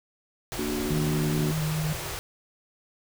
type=band-stop noise; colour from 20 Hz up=pink; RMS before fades=-34 dBFS; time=0.52-2.19 s; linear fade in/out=0 ms; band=170 to 310 Hz; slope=96 dB/octave
type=chord; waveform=sine; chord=Bb augmented; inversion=none; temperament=equal with one note detuned; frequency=229.7 / 293.7 / 370 Hz; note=Bb3 / D4 / F#4; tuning=-25 / 0 / 0 cents; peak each=-32 dBFS; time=0.58-1.52 s; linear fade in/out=10 ms
type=tone with vibrato; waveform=sine; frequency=155.5 Hz; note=D#3; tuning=1 cent flat; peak=-25 dBFS; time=0.9-1.93 s; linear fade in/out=5 ms; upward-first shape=sine; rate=4.9 Hz; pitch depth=12 cents each way
effects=none